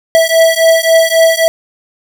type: beating tone pair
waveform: square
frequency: 653 / 656.7 Hz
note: E5 / E5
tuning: -17 / -7 cents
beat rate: 3.7 Hz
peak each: -10 dBFS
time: 0.15-1.48 s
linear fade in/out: 0 ms
effects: none